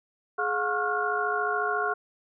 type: tone cluster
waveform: sine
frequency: 420.9 / 717 / 1090 / 1387 / 1441 Hz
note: G#4 / F5 / C#6 / F6 / F#6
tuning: +23 / +45 / -29 / -12 / -46 cents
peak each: -31 dBFS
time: 0.38-1.94 s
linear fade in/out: 10 ms
effects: none